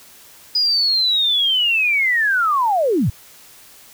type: linear sweep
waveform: sine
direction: down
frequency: 4978 to 78.3 Hz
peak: -14 dBFS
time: 0.55-3.1 s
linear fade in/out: 5 ms
effects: white hiss -45 dBFS RMS until 3.93 s